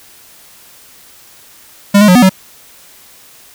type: tone with pitch steps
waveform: square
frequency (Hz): 201.7 / 209.7 / 180.8 / 247.3 / 188.9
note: G3 / G#3 / F#3 / B3 / F#3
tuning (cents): +50 / +17 / -40 / +3 / +36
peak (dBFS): -4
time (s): 1.94-2.295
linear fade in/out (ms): 10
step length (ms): 71
effects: white hiss -41 dBFS RMS until 3.54 s